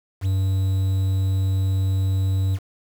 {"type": "tone with quantisation", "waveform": "triangle", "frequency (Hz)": 95.6, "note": "G2", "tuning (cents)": -43, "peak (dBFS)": -16, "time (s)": [0.21, 2.59], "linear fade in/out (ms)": 50, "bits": 7, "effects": []}